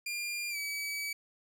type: tone with pitch glide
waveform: sawtooth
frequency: 2400 to 2285 Hz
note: D7 to D7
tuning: +37 to -48 cents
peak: -31 dBFS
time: 0.06-1.13 s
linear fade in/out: 5 ms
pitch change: -85 cents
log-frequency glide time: 0.5-0.57 s
effects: none

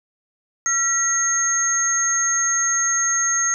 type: tone cluster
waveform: sine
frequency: 1354 / 1931 / 6470 Hz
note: E6 / B6 / G#8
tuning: +46 / -39 / -46 cents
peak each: -26 / -26 / -18 dBFS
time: 0.66-3.54 s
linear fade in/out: 0 ms
effects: none

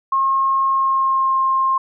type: tone with pitch glide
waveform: sine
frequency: 1077 to 1062.2 Hz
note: C6 to C6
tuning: +50 to +26 cents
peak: -14 dBFS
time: 0.12-1.78 s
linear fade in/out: 5 ms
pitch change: -24 cents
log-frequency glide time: 0.69-1.38 s
effects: none

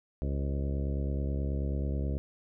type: harmonic tone with a mistuned harmonic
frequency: 69.3 Hz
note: C#2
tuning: in tune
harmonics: 1 / 2 / 3 / 4 / 5 / 6 / 7 / 8 / 9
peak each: -30 / -36 / -40 / -42 / -44 / -46 / -47 / -48 / -49 dBFS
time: 0.22-2.18 s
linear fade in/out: 0 ms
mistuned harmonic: 8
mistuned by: -39 cents
effects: none

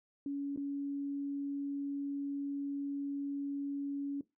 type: tone with dropouts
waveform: sine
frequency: 281.4 Hz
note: C#4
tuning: 26 cents sharp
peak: -34 dBFS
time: 0.26-4.21 s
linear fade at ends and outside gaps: 2 ms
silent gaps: 0.562-0.574 s
effects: noise-tail reverb RT60 0.2 s tail -18 dB re dry

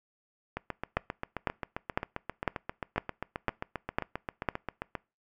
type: two click trains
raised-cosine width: 0.5 ms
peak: -18 / -11 dBFS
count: 34 / 8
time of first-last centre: 0.57-4.952 / 0.97-4.488 s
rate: 7.53 / 1.99 Hz
effects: noise-tail reverb RT60 0.3 s tail -24 dB re dry

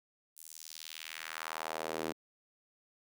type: tone with high-pass filter sweep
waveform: sawtooth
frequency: 79.9 Hz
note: D#2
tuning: 47 cents sharp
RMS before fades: -42 dBFS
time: 0.36-2.13 s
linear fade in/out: 20 ms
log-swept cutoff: 9800 to 310 Hz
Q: 1.5
effects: none

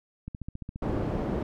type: click train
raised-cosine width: 5 ms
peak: -24 dBFS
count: 13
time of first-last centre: 0.28-1.102 s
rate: 14.6 Hz
type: low-pass noise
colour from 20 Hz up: white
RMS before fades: -30 dBFS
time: 0.82-1.43 s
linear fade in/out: 5 ms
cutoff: 390 Hz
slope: 12 dB/octave
effects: none

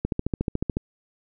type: click train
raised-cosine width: 3 ms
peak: -11 dBFS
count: 11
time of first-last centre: 0.05-0.769 s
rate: 13.9 Hz
effects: none

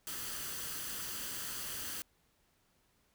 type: noise with comb filter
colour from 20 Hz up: white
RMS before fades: -41 dBFS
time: 0.07-2.02 s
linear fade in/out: 0 ms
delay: 0.65 ms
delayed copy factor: +0.5
effects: pink hiss -73 dBFS RMS until 3.14 s

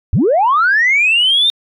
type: linear sweep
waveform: sine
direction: up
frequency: 60.8 to 3672 Hz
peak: -8 dBFS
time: 0.13-1.5 s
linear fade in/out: 0 ms
effects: tanh soft clip ceiling -5 dBFS

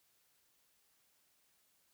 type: silence
effects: white hiss -74 dBFS RMS until 1.93 s

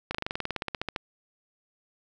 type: slowing click train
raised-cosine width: 0.3 ms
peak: -14 dBFS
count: 17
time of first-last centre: 0.11-0.962 s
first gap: 36 ms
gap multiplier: 1.05
effects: none

